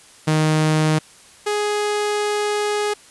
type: tone pair in turn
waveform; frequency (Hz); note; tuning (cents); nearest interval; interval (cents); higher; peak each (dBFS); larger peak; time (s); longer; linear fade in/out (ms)
sawtooth; 155.56 / 416.6; D#3 / G#4; 0 / +5; octave + perfect fourth; 1705; second; -11 / -15; first; 0.27-0.99 / 1.46-2.94; second; 10
effects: white hiss -47 dBFS RMS until 3.1 s + resampled to 24000 Hz